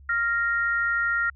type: tone pair together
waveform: sine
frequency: 1396.9 / 1864.6 Hz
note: F6 / A#6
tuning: 0 / 0 cents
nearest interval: perfect fourth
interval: 500 cents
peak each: -23 / -26 dBFS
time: 0.09-1.3 s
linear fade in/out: 5 ms
effects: added 69 Hz sine -46 dBFS peak until 1.35 s